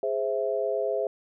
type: chord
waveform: sine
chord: Ab augmented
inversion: none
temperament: equal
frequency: 415.3 / 523.3 / 659.3 Hz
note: Ab4 / C5 / E5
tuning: 0 / 0 / 0 cents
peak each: -29 dBFS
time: 0.03-1.07 s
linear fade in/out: 2 ms
effects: none